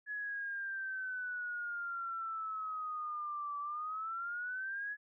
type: exponential two-way sweep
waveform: sine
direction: down then up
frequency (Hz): 1698 to 1154 to 1698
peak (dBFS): -37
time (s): 0.06-4.97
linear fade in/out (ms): 50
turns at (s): 3.59
effects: none

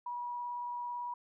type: tone with vibrato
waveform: sine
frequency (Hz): 968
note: B5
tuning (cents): -35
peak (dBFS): -36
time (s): 0.06-1.14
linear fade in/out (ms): 5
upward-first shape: sine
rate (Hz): 18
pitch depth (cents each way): 10
effects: none

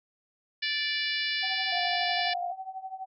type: harmonic tone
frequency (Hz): 584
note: D5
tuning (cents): -10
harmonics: 3 / 4 / 5 / 6 / 7 / 8 / 9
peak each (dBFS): -33 / -34 / -35 / -36 / -36 / -37 / -38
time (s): 0.62-2.34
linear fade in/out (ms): 10
type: tone with tremolo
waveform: sine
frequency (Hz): 761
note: F#5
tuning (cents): +48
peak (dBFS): -32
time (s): 1.42-3.06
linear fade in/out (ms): 20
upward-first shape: triangle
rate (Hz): 12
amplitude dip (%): 90
type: tone with pitch glide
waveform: sine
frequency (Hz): 711 to 706.1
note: F5 to F5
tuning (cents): +31 to +19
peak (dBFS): -30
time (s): 1.72-2.52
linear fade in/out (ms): 5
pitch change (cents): -12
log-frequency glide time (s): 2.34-2.4
effects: none

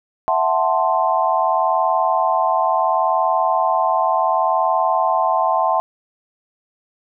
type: chord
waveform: sine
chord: F# half-diminished seventh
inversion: third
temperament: equal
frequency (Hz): 659.3 / 740 / 880 / 1046.5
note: E5 / F#5 / A5 / C6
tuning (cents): 0 / 0 / 0 / 0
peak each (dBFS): -20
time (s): 0.28-5.8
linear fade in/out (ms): 0
effects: none

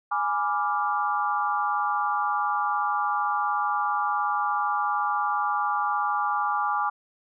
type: chord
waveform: sine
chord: G# diminished seventh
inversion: none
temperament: equal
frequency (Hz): 830.6 / 987.8 / 1174.7 / 1396.9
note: G#5 / B5 / D6 / F6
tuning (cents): 0 / 0 / 0 / 0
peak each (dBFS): -27 / -32 / -26 / -32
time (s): 0.11-6.9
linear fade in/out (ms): 10
effects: none

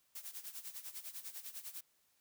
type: noise with tremolo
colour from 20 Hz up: blue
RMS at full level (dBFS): -45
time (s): 0.15-1.81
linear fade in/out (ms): 5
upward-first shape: sine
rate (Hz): 10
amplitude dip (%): 80
effects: white hiss -75 dBFS RMS until 2.2 s

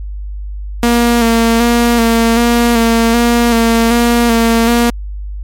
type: tone with vibrato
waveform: sawtooth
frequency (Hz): 233.1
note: A#3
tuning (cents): 0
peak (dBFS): -4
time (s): 0.83-4.9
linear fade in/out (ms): 2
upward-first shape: square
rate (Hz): 1.3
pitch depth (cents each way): 28
effects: added 50 Hz sine -20 dBFS peak until 5.43 s + MP3 64 kbps

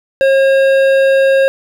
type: tone with hard clipping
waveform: sine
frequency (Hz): 540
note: C#5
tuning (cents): -45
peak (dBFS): -9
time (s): 0.21-1.48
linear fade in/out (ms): 0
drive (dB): 11
effects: none

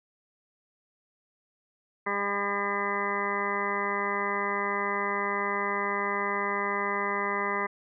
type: harmonic tone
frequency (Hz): 201.5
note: G3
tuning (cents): +48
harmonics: 1 / 2 / 3 / 4 / 5 / 6 / 8 / 9 / 10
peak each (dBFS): -39 / -34 / -39 / -39 / -33 / -33 / -39 / -38 / -33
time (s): 2.06-7.67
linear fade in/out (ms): 10
effects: none

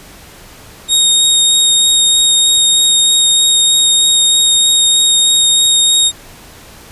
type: tone with vibrato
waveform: 25% pulse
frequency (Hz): 3729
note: A#7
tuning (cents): 0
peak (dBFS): -3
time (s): 0.88-6.12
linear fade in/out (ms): 50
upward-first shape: sine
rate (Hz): 3.2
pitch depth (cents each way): 9
effects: pink hiss -37 dBFS RMS until 6.91 s + resampled to 32000 Hz

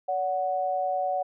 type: tone pair together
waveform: sine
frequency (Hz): 569.9 / 740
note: C#5 / F#5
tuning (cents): +48 / 0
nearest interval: perfect fourth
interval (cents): 452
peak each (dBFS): -29 / -26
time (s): 0.08-1.23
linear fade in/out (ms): 10
effects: none

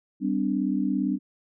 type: chord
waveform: sine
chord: G suspended fourth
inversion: none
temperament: equal with one note detuned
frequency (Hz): 196 / 255.7 / 293.7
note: G3 / C4 / D4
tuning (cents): 0 / -40 / 0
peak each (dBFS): -27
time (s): 0.2-1.19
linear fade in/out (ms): 50
effects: none

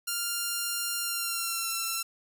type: tone with pitch glide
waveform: 5% pulse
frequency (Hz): 1396.9 to 1347.8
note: F6 to E6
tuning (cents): 0 to +38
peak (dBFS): -18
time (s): 0.07-2.03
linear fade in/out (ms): 10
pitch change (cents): -62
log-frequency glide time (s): 1-1.71
effects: none

